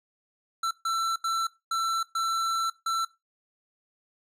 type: tone bursts at uneven times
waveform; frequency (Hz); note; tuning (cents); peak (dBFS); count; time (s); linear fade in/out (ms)
square; 1339; E6; +27; -26; 6; 0.63-0.71 / 0.85-1.16 / 1.24-1.47 / 1.71-2.03 / 2.15-2.7 / 2.86-3.05; 5
effects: noise-tail reverb RT60 0.2 s tail -17 dB re dry + low-pass 10000 Hz 12 dB/octave